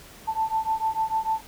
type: beating tone pair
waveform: sine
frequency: 881 / 887.7 Hz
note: A5 / A5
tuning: +2 / +15 cents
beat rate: 6.7 Hz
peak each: -26 dBFS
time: 0.27-1.41 s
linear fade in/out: 20 ms
effects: pink hiss -47 dBFS RMS until 1.47 s